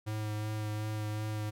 square tone with vibrato, 107 Hz, A2, 48 cents flat, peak -34 dBFS, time 0.06-1.51 s, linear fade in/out 20 ms, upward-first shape sine, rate 2.7 Hz, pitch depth 15 cents each way, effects none

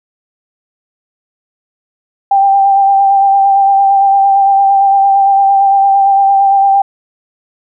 sine tone with vibrato, 788 Hz, G5, 9 cents sharp, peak -5 dBFS, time 2.31-6.82 s, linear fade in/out 5 ms, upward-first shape sine, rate 8.8 Hz, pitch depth 21 cents each way, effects none

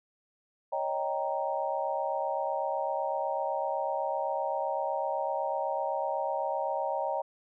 sine chord, Eb dominant seventh, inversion third, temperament equal, 554.4 / 622.3 / 784 / 932.3 Hz, Db5 / Eb5 / G5 / Bb5, 0 / 0 / 0 / 0 cents, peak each -34 dBFS, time 0.72-7.22 s, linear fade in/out 10 ms, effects none

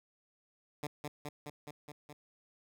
10% pulse tone with echo, 147.3 Hz, D3, 6 cents sharp, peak -28 dBFS, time 0.83-0.87 s, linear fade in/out 2 ms, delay 210 ms, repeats 6, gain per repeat -2 dB, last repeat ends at 2.13 s, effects none

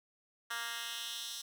10% pulse tone with high-pass filter sweep, 233.1 Hz, A#3, in tune, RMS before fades -41 dBFS, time 0.5-1.42 s, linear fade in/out 10 ms, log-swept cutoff 1600 to 4500 Hz, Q 1.7, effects none

